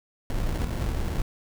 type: noise with sample-and-hold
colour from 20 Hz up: brown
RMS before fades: -27 dBFS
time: 0.3-1.22 s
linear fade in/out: 2 ms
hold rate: 1225 Hz
effects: none